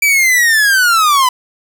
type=linear sweep; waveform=45% pulse; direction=down; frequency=2334 to 987.8 Hz; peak=-8 dBFS; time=0.02-1.29 s; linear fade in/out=5 ms; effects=none